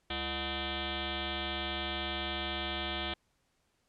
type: tone with frequency modulation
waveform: sine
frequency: 1537 Hz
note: G6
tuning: 35 cents flat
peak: -33 dBFS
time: 0.1-3.14 s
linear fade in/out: 5 ms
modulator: 268 Hz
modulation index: 7.9
effects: pink hiss -75 dBFS RMS until 3.88 s + low-pass 10000 Hz 12 dB/octave